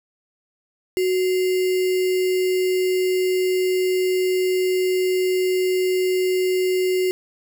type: tone with sample-and-hold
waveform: sine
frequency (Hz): 370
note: F#4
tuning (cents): 0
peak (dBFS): -17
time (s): 0.97-7.11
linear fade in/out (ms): 0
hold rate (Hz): 2450
effects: none